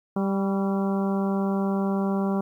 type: harmonic tone with a mistuned harmonic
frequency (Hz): 196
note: G3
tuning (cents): 0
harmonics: 1 / 2 / 3 / 4 / 5 / 6 / 7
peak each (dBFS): -23 / -30 / -34 / -35 / -38 / -39 / -42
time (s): 0.16-2.41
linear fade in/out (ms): 5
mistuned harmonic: 6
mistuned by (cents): -46
effects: 10-bit